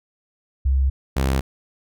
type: tone pair in turn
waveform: sine / sawtooth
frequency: 66.9 / 66.61 Hz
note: C2 / C2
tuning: +39 / +32 cents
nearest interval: unison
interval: 7 cents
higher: first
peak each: -15 / -14 dBFS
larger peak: second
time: 0.65-0.9 / 1.16-1.41 s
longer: neither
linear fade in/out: 10 ms
effects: none